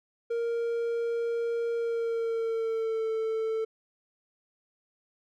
triangle tone with pitch glide, 466.2 to 443.9 Hz, A#4 to A4, 0 to +15 cents, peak -25 dBFS, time 0.3-3.65 s, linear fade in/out 10 ms, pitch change -85 cents, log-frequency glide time 1.75-3.09 s, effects none

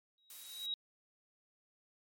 sine tone with exponential growth, 3826 Hz, A#7, 44 cents sharp, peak -33 dBFS, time 0.18-0.74 s, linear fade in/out 1 ms, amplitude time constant 120 ms
blue noise, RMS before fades -50 dBFS, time 0.3-0.66 s, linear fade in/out 2 ms
effects MP3 64 kbps

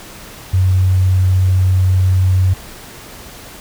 sine tone, 93.1 Hz, F#2, 11 cents sharp, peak -9 dBFS, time 0.53-2.54 s, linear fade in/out 10 ms, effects pink hiss -35 dBFS RMS until 3.6 s

